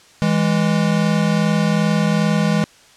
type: tone pair together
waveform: square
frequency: 163.58 / 206.1 Hz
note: E3 / G#3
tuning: -13 / -13 cents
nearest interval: major third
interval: 400 cents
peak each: -18 dBFS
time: 0.22-2.64 s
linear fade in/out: 0 ms
effects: white hiss -48 dBFS RMS until 2.96 s + low-pass 7000 Hz 12 dB/octave